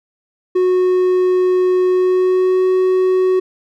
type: tone with pitch glide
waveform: triangle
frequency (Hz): 366.6 to 371.7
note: F#4 to F#4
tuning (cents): -16 to +8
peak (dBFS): -9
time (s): 0.55-3.4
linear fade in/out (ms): 10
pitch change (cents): +24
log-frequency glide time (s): 1.88-2.66
effects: none